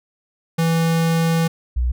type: tone pair in turn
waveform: square / sine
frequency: 164.81 / 61.31 Hz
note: E3 / B1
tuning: 0 / -12 cents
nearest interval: octave + perfect fourth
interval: 1712 cents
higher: first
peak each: -16 dBFS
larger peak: neither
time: 0.58-1.48 / 1.76-1.92 s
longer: first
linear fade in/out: 10 ms
effects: none